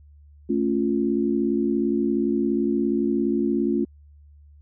sine chord, A augmented, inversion none, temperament equal, 220 / 277.2 / 349.2 Hz, A3 / C#4 / E#4, 0 / 0 / 0 cents, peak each -24 dBFS, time 0.49-3.85 s, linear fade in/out 10 ms, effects added 73 Hz sine -47 dBFS peak until 4.61 s

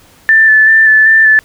sine tone with vibrato, 1760 Hz, A6, in tune, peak -3 dBFS, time 0.29-1.39 s, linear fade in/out 0 ms, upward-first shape square, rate 2.6 Hz, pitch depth 16 cents each way, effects pink hiss -44 dBFS RMS until 1.44 s

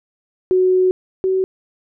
sine tone pair in turn, 370 / 377.6 Hz, F#4 / F#4, 0 / +35 cents, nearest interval unison, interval 35 cents, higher second, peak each -11 / -14 dBFS, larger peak first, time 0.51-0.91 / 1.24-1.44 s, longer first, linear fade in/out 0 ms, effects none

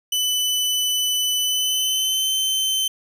sawtooth tone with pitch glide, 2996 to 3082 Hz, F#7 to G7, +21 to -30 cents, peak -16 dBFS, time 0.12-2.88 s, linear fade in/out 5 ms, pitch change +49 cents, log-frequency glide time 1.38-2.34 s, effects none

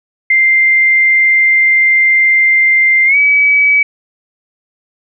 sine tone with pitch glide, 2093 to 2282 Hz, C7 to C#7, 0 to +50 cents, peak -6 dBFS, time 0.3-3.83 s, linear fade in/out 5 ms, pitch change +150 cents, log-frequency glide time 3.06-3.17 s, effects none

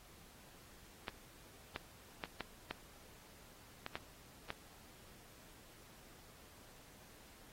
clicks, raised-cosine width 0.3 ms, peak -24 dBFS, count 8, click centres 1.082 / 1.761 / 2.238 / 2.407 / 2.71 / 3.864 / 3.955 / 4.504 s, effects pink hiss -61 dBFS RMS until 7.52 s + AAC 48 kbps

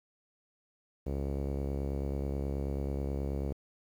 sawtooth tone with low-pass filter, 69.3 Hz, C#2, in tune, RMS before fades -34 dBFS, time 1.06-3.53 s, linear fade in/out 10 ms, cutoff 490 Hz, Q 1.9, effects 10-bit

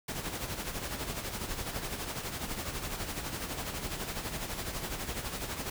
pink noise with tremolo, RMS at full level -35 dBFS, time 0.08-5.7 s, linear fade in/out 5 ms, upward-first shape sine, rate 12 Hz, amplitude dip 55%, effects none

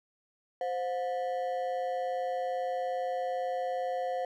triangle ring-modulated tone, 620 Hz, D#5, 6 cents flat, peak -25 dBFS, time 0.61-4.25 s, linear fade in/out 2 ms, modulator 98.8 Hz, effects none

